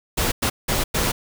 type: noise bursts at uneven times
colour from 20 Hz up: pink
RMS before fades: -21 dBFS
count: 4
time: 0.17-0.32 / 0.42-0.5 / 0.68-0.84 / 0.94-1.12 s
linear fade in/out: 10 ms
effects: none